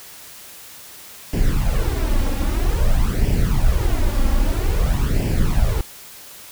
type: noise with flanger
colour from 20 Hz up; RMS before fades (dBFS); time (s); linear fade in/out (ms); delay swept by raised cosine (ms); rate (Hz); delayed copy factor
brown; -17; 1.33-5.81; 2; 0.38 to 3.68; 0.51; +0.75
effects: white hiss -40 dBFS RMS until 6.51 s